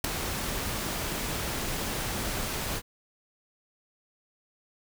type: noise with ADSR envelope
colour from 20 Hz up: pink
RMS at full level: -21 dBFS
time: 0.04-2.82 s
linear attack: 6 ms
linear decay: 4 ms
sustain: -11 dB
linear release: 53 ms
effects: none